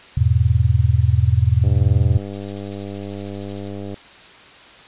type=chord; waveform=sine; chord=E major; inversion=none; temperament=just; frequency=82.41 / 103.01 / 123.61 Hz; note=E2 / G#2 / B2; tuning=0 / -14 / +2 cents; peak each=-17 dBFS; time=0.17-2.18 s; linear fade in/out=5 ms
type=click train; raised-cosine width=2 ms; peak=-18 dBFS; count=231; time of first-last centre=1.64-3.942 s; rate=99.9 Hz
type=noise with tremolo; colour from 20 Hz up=violet; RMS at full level=-28 dBFS; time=2.33-3.71 s; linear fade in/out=5 ms; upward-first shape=square; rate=13 Hz; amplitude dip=60%
effects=white hiss -43 dBFS RMS until 4.87 s + resampled to 8000 Hz